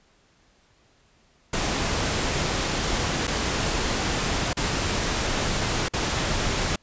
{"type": "noise with dropouts", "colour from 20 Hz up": "pink", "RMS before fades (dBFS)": -25, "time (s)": [1.53, 6.76], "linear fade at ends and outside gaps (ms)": 5, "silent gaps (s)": [[3.271, 3.276], [4.532, 4.569], [5.885, 5.935]], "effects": ["pink hiss -61 dBFS RMS until 6.82 s", "resampled to 16000 Hz"]}